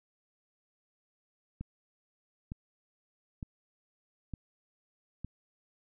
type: click train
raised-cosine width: 5 ms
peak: -26 dBFS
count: 5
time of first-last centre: 1.61-5.246 s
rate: 1.1 Hz
effects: none